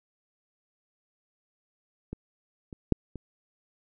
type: clicks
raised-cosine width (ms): 3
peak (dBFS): -22 / -28 / -7 / -25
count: 4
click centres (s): 2.13 / 2.728 / 2.923 / 3.157
effects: none